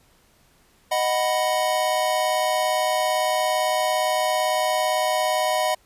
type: chord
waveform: square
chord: B major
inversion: first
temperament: equal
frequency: 622.3 / 740 / 987.8 Hz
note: D#5 / F#5 / B5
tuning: 0 / 0 / 0 cents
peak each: -24 / -25 / -27 dBFS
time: 0.91-5.75 s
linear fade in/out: 10 ms
effects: pink hiss -59 dBFS RMS until 5.85 s + resampled to 32000 Hz